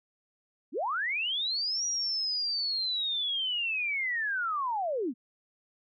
sine linear two-way sweep, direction up then down, 210 to 5790 to 210 Hz, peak -28 dBFS, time 0.72-5.14 s, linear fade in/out 50 ms, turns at 1.85 s, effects none

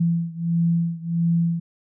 sine beating tone pair, 167.9 / 169.4 Hz, E3 / E3, +32 / +48 cents, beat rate 1.5 Hz, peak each -21 / -23 dBFS, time 0-1.6 s, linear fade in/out 10 ms, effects none

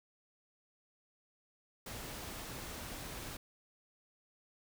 pink noise, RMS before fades -45 dBFS, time 1.86-3.37 s, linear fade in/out 5 ms, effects none

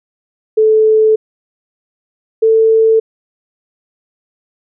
sine tone pair in turn, 435.8 / 445 Hz, A4 / A4, -17 / +20 cents, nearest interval unison, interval 37 cents, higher second, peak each -6 dBFS, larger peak neither, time 0.57-1.16 / 2.42-3 s, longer first, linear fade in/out 10 ms, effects none

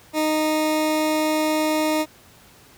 20% pulse tone, 309.5 Hz, D#4, 9 cents flat, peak -14 dBFS, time 0.13-2.06 s, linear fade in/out 50 ms, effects pink hiss -50 dBFS RMS until 2.77 s + high-pass 60 Hz 12 dB/octave

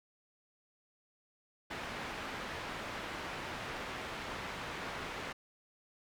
white low-pass noise, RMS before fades -42 dBFS, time 1.7-5.33 s, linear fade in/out 10 ms, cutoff 2000 Hz, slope 12 dB/octave, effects none

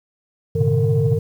sine tone cluster, 104.7 / 120.5 / 134.5 / 151.6 / 456.4 Hz, G#2 / B2 / C3 / D#3 / A#4, +15 / -42 / +48 / -45 / -37 cents, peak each -20 dBFS, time 0.55-1.19 s, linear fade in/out 10 ms, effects tanh soft clip ceiling -7 dBFS + 8-bit

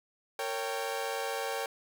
sawtooth chord, G diminished, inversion first, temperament equal with one note detuned, 458.4 / 554.4 / 784 Hz, Bb4 / Db5 / G5, -29 / 0 / 0 cents, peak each -33 dBFS, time 0.39-1.66 s, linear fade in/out 2 ms, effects none

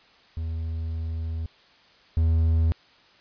triangle tone pair in turn, 81.2 / 81.2 Hz, E2 / E2, -26 / -26 cents, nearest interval unison, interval 0 cents, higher neither, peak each -25 / -16 dBFS, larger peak second, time 0.37-1.46 / 2.17-2.72 s, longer first, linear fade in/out 0 ms, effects white hiss -56 dBFS RMS until 3.2 s + resampled to 11025 Hz

